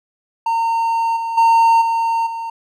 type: tone with level steps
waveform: triangle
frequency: 915 Hz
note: A#5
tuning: 32 cents flat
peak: -13 / -18 / -7 / -13 / -21 dBFS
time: 0.46-2.5 s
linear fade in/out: 5 ms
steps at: 1.16 / 1.37 / 1.81 / 2.26 s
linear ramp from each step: 10 ms
effects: none